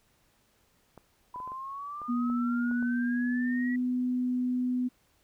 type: clicks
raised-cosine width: 1 ms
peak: -33 dBFS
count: 9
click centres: 0.977 / 1.36 / 1.402 / 1.476 / 1.519 / 2.017 / 2.3 / 2.713 / 2.826 s
type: exponential sweep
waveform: sine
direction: up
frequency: 987.8 to 1950 Hz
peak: -36 dBFS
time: 1.34-3.76 s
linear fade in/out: 5 ms
type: tone with pitch glide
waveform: sine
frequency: 241.2 to 250.1 Hz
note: B3 to B3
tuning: -41 to +22 cents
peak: -26 dBFS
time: 2.08-4.89 s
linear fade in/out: 20 ms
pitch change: +63 cents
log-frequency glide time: 2.87-3.8 s
effects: pink hiss -68 dBFS RMS until 5.23 s